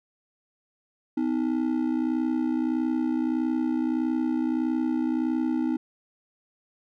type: ring-modulated tone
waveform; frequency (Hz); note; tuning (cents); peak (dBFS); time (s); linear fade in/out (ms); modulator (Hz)
triangle; 284; C#4; +42; -18; 1.17-5.77; 5; 30.8
effects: none